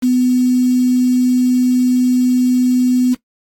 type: tone with quantisation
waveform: sine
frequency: 250.5 Hz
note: B3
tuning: 25 cents sharp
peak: -10 dBFS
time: 0.02-3.15 s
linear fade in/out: 20 ms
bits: 5
effects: noise-tail reverb RT60 0.1 s tail -17 dB re dry + AAC 64 kbps